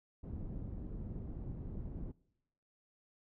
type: low-pass noise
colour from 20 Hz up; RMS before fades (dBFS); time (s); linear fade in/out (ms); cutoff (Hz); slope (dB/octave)
pink; -43; 0.23-2.12; 10; 240; 12
effects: noise-tail reverb RT60 0.9 s tail -24 dB re dry